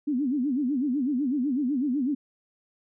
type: tone with vibrato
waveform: sine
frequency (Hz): 269.5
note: C#4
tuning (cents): -49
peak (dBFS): -23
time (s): 0.07-2.15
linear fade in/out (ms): 10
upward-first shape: sine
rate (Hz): 8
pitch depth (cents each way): 200
effects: none